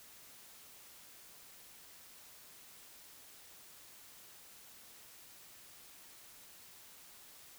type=silence; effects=white hiss -57 dBFS RMS until 7.58 s